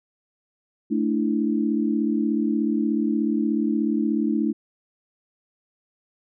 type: chord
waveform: sine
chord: A suspended fourth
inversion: none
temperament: just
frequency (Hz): 220 / 293.3 / 330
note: A3 / D4 / E4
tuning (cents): 0 / -2 / +2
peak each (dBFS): -23 / -24 / -26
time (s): 0.9-4.53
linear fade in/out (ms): 20
effects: none